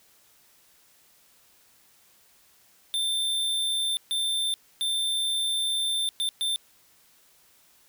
square tone bursts at uneven times, 3569 Hz, A7, 24 cents sharp, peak -25 dBFS, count 5, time 2.94-3.97 / 4.11-4.54 / 4.81-6.09 / 6.2-6.29 / 6.41-6.56 s, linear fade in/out 0 ms, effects white hiss -60 dBFS RMS until 7.88 s

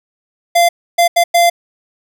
square tone bursts at uneven times, 690 Hz, F5, 21 cents flat, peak -8 dBFS, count 4, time 0.55-0.69 / 0.98-1.08 / 1.16-1.24 / 1.34-1.5 s, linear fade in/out 10 ms, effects none

